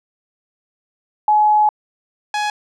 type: tone pair in turn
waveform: sine / sawtooth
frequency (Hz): 847 / 837.8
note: G#5 / G#5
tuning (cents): +34 / +15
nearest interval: unison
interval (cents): 19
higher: first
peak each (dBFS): -10 / -14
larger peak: first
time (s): 1.28-1.69 / 2.34-2.5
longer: first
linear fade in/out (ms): 2
effects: low-pass 6000 Hz 12 dB/octave